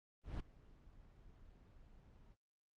brown noise with ADSR envelope, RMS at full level -40 dBFS, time 0.23-2.36 s, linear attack 170 ms, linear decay 6 ms, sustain -22 dB, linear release 44 ms, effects low-pass 5000 Hz 12 dB/octave + Opus 32 kbps

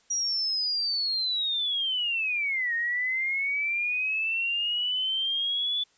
sine linear two-way sweep, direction down then up, 5770 to 1844 to 3476 Hz, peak -25 dBFS, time 0.1-5.84 s, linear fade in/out 10 ms, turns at 2.74 s, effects white hiss -64 dBFS RMS until 5.97 s + resampled to 16000 Hz

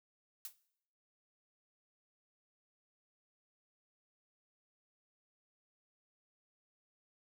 blue noise with exponential decay, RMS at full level -40 dBFS, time 0.45-0.56 s, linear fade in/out 1 ms, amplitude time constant 22 ms, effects noise-tail reverb RT60 0.7 s tail -19 dB re dry

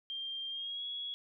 sine tone with pitch glide, 3185 to 3345 Hz, G7 to G#7, +27 to +12 cents, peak -37 dBFS, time 0.1-1.14 s, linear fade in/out 0 ms, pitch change +85 cents, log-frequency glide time 0.49-0.84 s, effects none

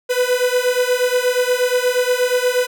45% pulse beating tone pair, 493.9 / 502.3 Hz, B4 / B4, 0 / +29 cents, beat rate 8.4 Hz, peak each -18 dBFS, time 0.09-2.67 s, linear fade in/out 20 ms, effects none

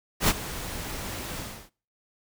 pink noise with ADSR envelope, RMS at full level -19 dBFS, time 0.2-1.7 s, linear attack 85 ms, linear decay 42 ms, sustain -16 dB, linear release 320 ms, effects noise-tail reverb RT60 0.4 s tail -24 dB re dry

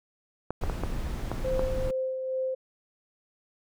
clicks, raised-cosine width 1 ms, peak -16 dBFS, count 6, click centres 0.506 / 0.637 / 0.698 / 0.836 / 1.316 / 1.594 s
brown noise, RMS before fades -31 dBFS, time 0.61-1.91 s, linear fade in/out 5 ms
sine tone with tremolo, 521 Hz, C5, 7 cents flat, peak -26 dBFS, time 1.44-2.55 s, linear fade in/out 10 ms, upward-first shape sine, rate 2.3 Hz, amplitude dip 40%
effects none

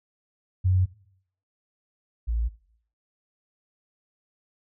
sine tone pair in turn, 92.5 / 56.77 Hz, F#2 / A#1, 0 / -45 cents, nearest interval minor sixth, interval 845 cents, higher first, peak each -18 / -23 dBFS, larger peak first, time 0.64-0.86 / 2.27-2.49 s, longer neither, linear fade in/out 20 ms, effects noise-tail reverb RT60 0.6 s tail -17 dB re dry

